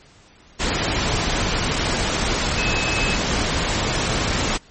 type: tone in noise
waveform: sine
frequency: 2583 Hz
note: E7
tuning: 36 cents flat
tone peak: -24 dBFS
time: 2.57-3.16 s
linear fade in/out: 20 ms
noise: pink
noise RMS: -21 dBFS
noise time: 0.59-4.58 s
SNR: -6 dB
effects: pink hiss -50 dBFS RMS until 4.7 s + MP3 32 kbps